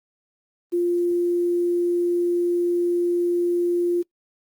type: tone with quantisation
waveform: sine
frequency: 349.2 Hz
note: F4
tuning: in tune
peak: -18 dBFS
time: 0.72-4.03 s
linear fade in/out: 20 ms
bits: 8
effects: noise-tail reverb RT60 0.1 s tail -23 dB re dry + Opus 32 kbps